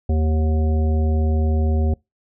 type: harmonic tone with a mistuned harmonic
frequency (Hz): 77.78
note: D#2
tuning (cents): 0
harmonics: 1 / 3 / 5 / 7 / 9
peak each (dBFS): -16 / -26 / -30 / -33 / -35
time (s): 0.09-1.94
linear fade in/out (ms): 5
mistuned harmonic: 9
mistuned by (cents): +61
effects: noise-tail reverb RT60 0.2 s tail -25 dB re dry